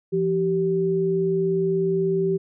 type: tone pair together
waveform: sine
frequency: 170.2 / 386.6 Hz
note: F3 / G4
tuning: -44 / -24 cents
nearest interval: octave + major second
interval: 1420 cents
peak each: -25 / -20 dBFS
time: 0.12-2.38 s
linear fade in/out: 20 ms
effects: none